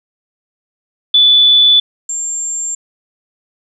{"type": "tone pair in turn", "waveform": "sine", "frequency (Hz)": [3474, 7361], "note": ["A7", "A#8"], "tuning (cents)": [-23, -23], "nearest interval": "octave + minor second", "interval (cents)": 1300, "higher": "second", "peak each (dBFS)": [-5, -17], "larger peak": "first", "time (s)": [[1.14, 1.8], [2.09, 2.75]], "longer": "neither", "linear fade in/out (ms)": 5, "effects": []}